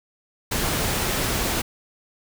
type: noise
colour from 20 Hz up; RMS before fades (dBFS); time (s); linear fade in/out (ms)
pink; -24; 0.51-1.62; 10
effects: none